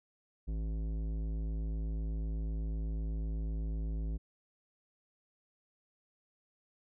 triangle tone with tanh clipping, 54 Hz, A1, 32 cents flat, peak -35 dBFS, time 0.47-4.18 s, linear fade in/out 20 ms, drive 18 dB, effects none

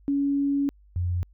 sine tone pair in turn, 280.9 / 88.48 Hz, C#4 / F2, +23 / +23 cents, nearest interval octave + minor sixth, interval 2000 cents, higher first, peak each -21 / -23 dBFS, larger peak first, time 0.08-0.69 / 0.96-1.23 s, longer first, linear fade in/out 0 ms, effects added 50 Hz sine -52 dBFS peak until 1.33 s

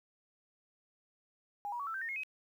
sine tone with pitch steps, 817 / 960.4 / 1129 / 1327.2 / 1560.2 / 1834.1 / 2156 / 2535 Hz, G#5 / B5 / C#6 / E6 / G6 / A#6 / C#7 / D#7, -29 / -49 / +31 / +11 / -9 / -29 / -49 / +32 cents, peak -36 dBFS, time 1.65-2.234 s, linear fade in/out 0 ms, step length 73 ms, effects 11-bit

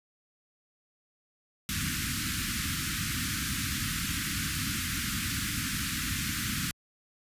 pink band-stop noise, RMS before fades -31 dBFS, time 1.69-6.71 s, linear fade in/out 0 ms, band 290 to 1300 Hz, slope 48 dB/octave, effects high-pass 60 Hz 12 dB/octave + resampled to 32000 Hz

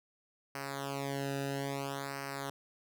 sawtooth tone with flanger, 138.59 Hz, C#3, in tune, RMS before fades -38 dBFS, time 0.55-2.5 s, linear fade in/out 2 ms, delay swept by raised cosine 0.28 to 0.92 ms, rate 0.6 Hz, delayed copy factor -1, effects none

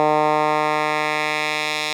10% pulse tone with band-pass filter sweep, 152.1 Hz, D#3, 39 cents flat, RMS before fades -20 dBFS, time 0-1.93 s, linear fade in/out 0 ms, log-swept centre 770 to 3500 Hz, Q 1.2, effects none

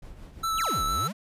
brown noise with tremolo, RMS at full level -41 dBFS, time 0.02-0.7 s, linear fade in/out 5 ms, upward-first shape triangle, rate 5.8 Hz, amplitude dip 60%
square tone with vibrato, 1318.5 Hz, E6, in tune, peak -26 dBFS, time 0.43-1.08 s, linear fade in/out 10 ms, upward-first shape sine, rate 6.6 Hz, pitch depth 15 cents each way
square exponential two-way sweep, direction down then up, 3733 to 31.59 to 235.5 Hz, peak -32 dBFS, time 0.57-1.13 s, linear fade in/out 20 ms, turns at 0.85 s
effects resampled to 32000 Hz

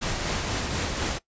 pink noise with tremolo, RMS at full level -27 dBFS, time 0.01-1.19 s, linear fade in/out 20 ms, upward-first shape sine, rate 4.1 Hz, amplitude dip 30%, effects noise-tail reverb RT60 0.1 s tail -18 dB re dry + resampled to 16000 Hz

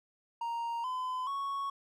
triangle tone with pitch steps, 932.3 / 1016.7 / 1108.7 Hz, A#5 / B5 / C#6, 0 / +50 / 0 cents, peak -31 dBFS, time 0.41-1.7 s, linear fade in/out 5 ms, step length 430 ms, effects none

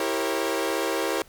sawtooth chord, E diminished seventh, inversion none, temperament equal with one note detuned, 329.6 / 392 / 466.2 / 543 Hz, E4 / G4 / Bb4 / Db5, 0 / 0 / 0 / -36 cents, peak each -26 dBFS, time 0-1.22 s, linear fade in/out 2 ms, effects pink hiss -54 dBFS RMS until 1.28 s

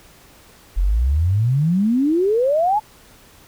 sine exponential sweep, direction up, 41.55 to 880 Hz, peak -14 dBFS, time 0.76-2.8 s, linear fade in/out 20 ms, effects pink hiss -48 dBFS RMS until 3.47 s

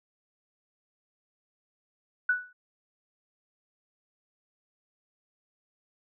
sine tone with exponential decay, 1480 Hz, F#6, in tune, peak -19 dBFS, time 2.29-2.53 s, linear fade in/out 5 ms, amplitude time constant 51 ms, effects none

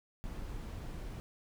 brown noise, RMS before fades -42 dBFS, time 0.24-1.2 s, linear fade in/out 0 ms, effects none

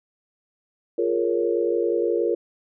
sine chord, Bb minor seventh, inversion second, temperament equal, 349.2 / 415.3 / 466.2 / 554.4 Hz, F4 / Ab4 / Bb4 / Db5, 0 / 0 / 0 / 0 cents, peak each -24 / -27 / -23 / -29 dBFS, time 0.98-2.35 s, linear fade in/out 5 ms, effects none

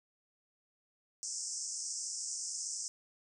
pink band-pass noise, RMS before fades -40 dBFS, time 1.23-2.88 s, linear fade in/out 0 ms, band 5200 to 8600 Hz, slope 96 dB/octave, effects none

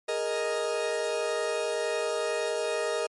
40% pulse chord, Ab suspended second, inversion none, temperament equal, 415.3 / 466.2 / 622.3 Hz, Ab4 / Bb4 / Eb5, 0 / 0 / 0 cents, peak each -33 / -30 / -30 dBFS, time 0.08-3.07 s, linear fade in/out 10 ms, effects MP3 48 kbps

